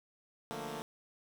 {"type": "chord", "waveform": "10% pulse", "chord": "Bb major seventh", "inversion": "first", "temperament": "equal", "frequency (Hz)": [146.83, 174.61, 220, 233.1], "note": ["D3", "F3", "A3", "Bb3"], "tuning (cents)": [0, 0, 0, 0], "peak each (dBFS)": [-38, -40, -37, -37], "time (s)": [0.51, 0.82], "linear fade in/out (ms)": 0, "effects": ["10-bit"]}